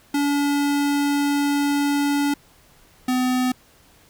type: tone pair in turn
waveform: square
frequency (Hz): 286 / 253.2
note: D4 / B3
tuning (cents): -46 / +43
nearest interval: major second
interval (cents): 211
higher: first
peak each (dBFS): -19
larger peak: neither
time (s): 0.14-2.34 / 3.08-3.52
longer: first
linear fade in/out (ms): 5
effects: pink hiss -54 dBFS RMS until 4.09 s